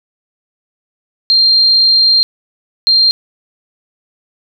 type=tone bursts at uneven times; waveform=sine; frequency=4186 Hz; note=C8; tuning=in tune; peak=-6 dBFS; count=2; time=1.3-2.23 / 2.87-3.11 s; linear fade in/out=0 ms; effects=none